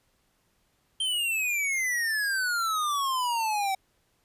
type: exponential sweep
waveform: square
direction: down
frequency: 3156 to 759 Hz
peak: -26 dBFS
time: 1-3.75 s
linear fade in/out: 5 ms
effects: pink hiss -70 dBFS RMS until 4.24 s + resampled to 32000 Hz